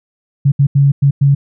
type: tone bursts at uneven times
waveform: sine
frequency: 140 Hz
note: C#3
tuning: 18 cents sharp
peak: -6 dBFS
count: 5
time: 0.45-0.52 / 0.59-0.67 / 0.75-0.92 / 1.02-1.11 / 1.21-1.35 s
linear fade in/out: 10 ms
effects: none